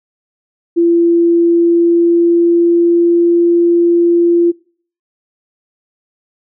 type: tone with pitch glide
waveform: sine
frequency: 340 to 343.2 Hz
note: F4 to F4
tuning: -46 to -30 cents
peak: -7 dBFS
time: 0.76-4.52 s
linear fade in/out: 20 ms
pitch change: +16 cents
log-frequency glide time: 1.45-3.43 s
effects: noise-tail reverb RT60 0.5 s tail -24 dB re dry

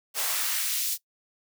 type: noise with high-pass filter sweep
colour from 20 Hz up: white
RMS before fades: -28 dBFS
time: 0.14-0.98 s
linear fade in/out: 50 ms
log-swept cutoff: 480 to 4800 Hz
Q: 0.86
effects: noise-tail reverb RT60 0.1 s tail -20 dB re dry

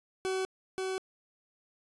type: tone with echo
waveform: 40% pulse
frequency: 377.9 Hz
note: F#4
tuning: 37 cents sharp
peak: -29 dBFS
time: 0.25-0.45 s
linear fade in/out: 0 ms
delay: 530 ms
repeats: 1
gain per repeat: -2 dB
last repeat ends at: 0.98 s
effects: resampled to 24000 Hz

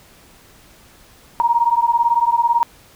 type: beating tone pair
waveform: sine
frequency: 932.3 / 950.3 Hz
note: A#5 / A#5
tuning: 0 / +33 cents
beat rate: 18 Hz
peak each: -16 dBFS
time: 1.4-2.63 s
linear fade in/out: 0 ms
effects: pink hiss -48 dBFS RMS until 2.95 s

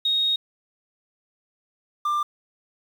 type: tone pair in turn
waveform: sine / triangle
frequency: 3740 / 1189.7 Hz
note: A#7 / D6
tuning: +5 / +22 cents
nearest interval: octave + minor sixth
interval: 1983 cents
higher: first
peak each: -19 dBFS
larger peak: neither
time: 0.05-0.36 / 2.05-2.23 s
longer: first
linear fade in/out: 5 ms
effects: 8-bit

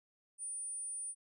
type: tone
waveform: sine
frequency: 9300 Hz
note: D9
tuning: 18 cents flat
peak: -39 dBFS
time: 0.38-1.15 s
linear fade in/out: 50 ms
effects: none

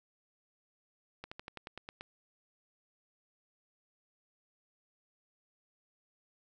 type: slowing click train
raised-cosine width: 0.3 ms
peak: -27 dBFS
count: 9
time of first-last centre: 1.24-2.009 s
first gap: 75 ms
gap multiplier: 1.07
effects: none

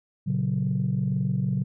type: chord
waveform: sine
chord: F# major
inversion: first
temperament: equal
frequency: 116.54 / 138.59 / 185 Hz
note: A#2 / C#3 / F#3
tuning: 0 / 0 / 0 cents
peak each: -28 / -25 / -26 dBFS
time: 0.26-1.64 s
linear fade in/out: 20 ms
effects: tanh soft clip ceiling -16 dBFS

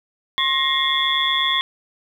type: tone cluster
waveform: sine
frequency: 1071 / 1879 / 2118 / 3334 / 3482 Hz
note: C6 / A#6 / C7 / G#7 / A7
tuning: +40 / +13 / +21 / +6 / -19 cents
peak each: -23 / -25 / -27 / -22 / -22 dBFS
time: 0.38-1.61 s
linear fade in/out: 0 ms
effects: 8-bit

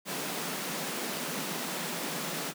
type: high-pass noise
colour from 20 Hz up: pink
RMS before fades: -35 dBFS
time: 0.05-2.54 s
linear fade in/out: 50 ms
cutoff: 150 Hz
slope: 96 dB/octave
effects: none

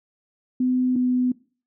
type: tone pair in turn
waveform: sine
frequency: 253.4 / 250.8 Hz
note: B3 / B3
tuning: +45 / +27 cents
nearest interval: unison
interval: 18 cents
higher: first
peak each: -18 dBFS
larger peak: neither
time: 0.6-0.96 / 0.96-1.32 s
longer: neither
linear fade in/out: 5 ms
effects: noise-tail reverb RT60 0.4 s tail -21 dB re dry

